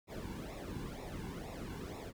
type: noise with flanger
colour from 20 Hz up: brown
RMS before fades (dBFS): -44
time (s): 0.07-2.13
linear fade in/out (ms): 50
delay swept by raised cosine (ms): 0.64 to 1.63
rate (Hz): 2.1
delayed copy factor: -0.8
effects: none